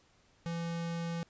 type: tone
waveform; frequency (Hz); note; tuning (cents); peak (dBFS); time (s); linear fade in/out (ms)
square; 168.4; E3; +37; -35; 0.46-1.23; 0
effects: pink hiss -67 dBFS RMS until 1.29 s + resampled to 16000 Hz